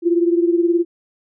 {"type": "beating tone pair", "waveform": "sine", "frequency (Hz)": [339.5, 358.5], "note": ["F4", "F4"], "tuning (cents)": [-49, 45], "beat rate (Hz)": 19, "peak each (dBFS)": [-14, -19], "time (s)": [0.02, 0.85], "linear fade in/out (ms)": 50, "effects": []}